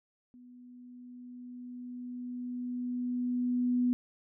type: tone with level ramp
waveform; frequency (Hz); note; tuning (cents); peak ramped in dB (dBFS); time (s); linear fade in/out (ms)
sine; 246.9; B3; 0; -51 to -24; 0.34-3.93; 0
effects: none